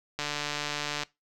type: click train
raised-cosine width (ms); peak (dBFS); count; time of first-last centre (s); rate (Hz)
0.2; -14; 125; 0.19-1.034; 147
effects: noise-tail reverb RT60 0.2 s tail -21 dB re dry